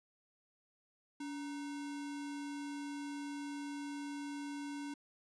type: tone with sample-and-hold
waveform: sine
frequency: 286.3 Hz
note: D4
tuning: 44 cents flat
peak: -40 dBFS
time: 1.2-4.94 s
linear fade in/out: 5 ms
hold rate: 1225 Hz
effects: resampled to 22050 Hz